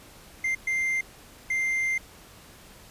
triangle tone bursts at uneven times, 2093 Hz, C7, in tune, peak -22 dBFS, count 3, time 0.44-0.55 / 0.67-1.01 / 1.5-1.98 s, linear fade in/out 5 ms, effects pink hiss -50 dBFS RMS until 2.9 s + resampled to 32000 Hz

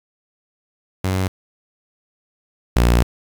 sawtooth tone pair in turn, 94 / 59.28 Hz, F#2 / A#1, +28 / +30 cents, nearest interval minor sixth, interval 798 cents, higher first, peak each -14 / -8 dBFS, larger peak second, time 1.04-1.28 / 2.76-3.03 s, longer second, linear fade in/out 5 ms, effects 7-bit

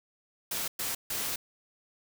white noise bursts at uneven times, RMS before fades -33 dBFS, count 3, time 0.51-0.68 / 0.79-0.95 / 1.1-1.36 s, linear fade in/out 5 ms, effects none

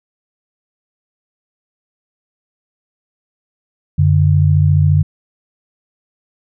sine tone pair together, 92.5 / 146.83 Hz, F#2 / D3, 0 / 0 cents, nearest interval minor sixth, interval 800 cents, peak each -11 dBFS, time 3.98-5.03 s, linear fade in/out 10 ms, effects none

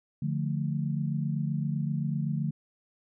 sine chord, D minor, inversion none, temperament equal, 146.83 / 174.61 / 220 Hz, D3 / F3 / A3, 0 / 0 / 0 cents, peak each -29 / -33 / -34 dBFS, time 0.22-2.51 s, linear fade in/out 5 ms, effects none

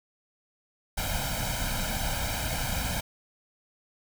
pink noise with comb filter, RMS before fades -30 dBFS, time 0.97-3.01 s, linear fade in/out 10 ms, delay 1.3 ms, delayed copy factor +0.95, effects none

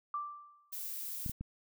sine tone with exponential decay, 1174.7 Hz, D6, in tune, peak -32 dBFS, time 0.14-0.74 s, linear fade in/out 2 ms, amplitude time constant 130 ms
violet noise, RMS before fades -41 dBFS, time 0.72-1.32 s, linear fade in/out 10 ms
clicks, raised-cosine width 5 ms, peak -27 dBFS, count 3, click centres 1.262 / 1.296 / 1.41 s
effects none

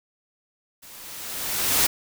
white noise with level ramp, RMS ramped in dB -46 to -18 dBFS, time 0.82-1.87 s, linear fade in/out 10 ms, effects none

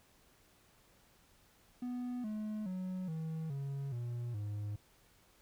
triangle tone with pitch steps, 246.9 / 213.7 / 184.97 / 160.09 / 138.57 / 119.94 / 103.81 Hz, B3 / G#3 / F#3 / D#3 / C#3 / A#2 / G#2, 0 / +50 / 0 / +50 / 0 / +50 / 0 cents, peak -35 dBFS, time 1.82-4.76 s, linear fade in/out 5 ms, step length 420 ms, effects pink hiss -67 dBFS RMS until 5.41 s

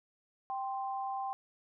sine tone pair together, 784 / 1046.5 Hz, G5 / C6, 0 / 0 cents, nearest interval perfect fourth, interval 500 cents, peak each -35 / -40 dBFS, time 0.5-1.33 s, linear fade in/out 0 ms, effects none

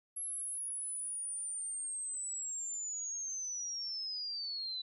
sine linear sweep, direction down, 11175 to 3951 Hz, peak -37 dBFS, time 0.16-4.82 s, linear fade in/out 10 ms, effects none

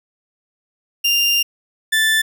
30% pulse tone pair in turn, 2794 / 1760.1 Hz, F7 / A6, 0 / 0 cents, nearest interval minor sixth, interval 800 cents, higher first, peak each -11 dBFS, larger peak neither, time 1.04-1.43 / 1.92-2.22 s, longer first, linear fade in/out 10 ms, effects none

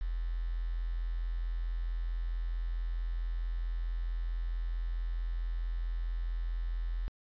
sine tone with quantisation, 42.27 Hz, E1, 44 cents sharp, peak -31 dBFS, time 0.01-7.08 s, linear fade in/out 0 ms, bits 9, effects resampled to 11025 Hz

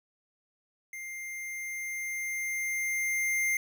square tone with level ramp, 2100 Hz, C7, 6 cents sharp, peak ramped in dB -39 to -26 dBFS, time 0.93-3.57 s, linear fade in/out 2 ms, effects none

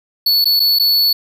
square tone with dropouts, 4430 Hz, C#8, 2 cents flat, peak -11 dBFS, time 0.26-1.13 s, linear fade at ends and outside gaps 5 ms, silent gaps 0.444-0.455 / 0.596-0.6 / 0.788-0.796 s, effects none

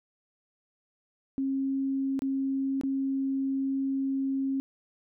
sine tone with dropouts, 270.1 Hz, C#4, 45 cents flat, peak -26 dBFS, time 1.38-4.6 s, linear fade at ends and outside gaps 0 ms, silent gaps 2.192-2.22 / 2.812-2.835 s, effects none

